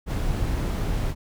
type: noise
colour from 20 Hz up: brown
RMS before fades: -25 dBFS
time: 0.06-1.15 s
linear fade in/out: 50 ms
effects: none